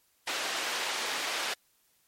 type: band-pass noise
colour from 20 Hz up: white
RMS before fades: -33 dBFS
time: 0.27-1.54 s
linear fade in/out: 5 ms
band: 420 to 3900 Hz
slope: 12 dB/octave
effects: white hiss -69 dBFS RMS until 2.07 s + MP3 64 kbps